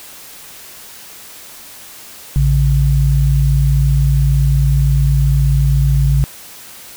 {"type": "tone pair together", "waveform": "sine", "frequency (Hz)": [58.02, 138], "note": ["A#1", "C#3"], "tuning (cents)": [-7, -7], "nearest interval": "octave + minor third", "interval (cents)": 1500, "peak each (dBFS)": -12, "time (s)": [2.36, 6.24], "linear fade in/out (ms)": 0, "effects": ["white hiss -36 dBFS RMS until 6.96 s"]}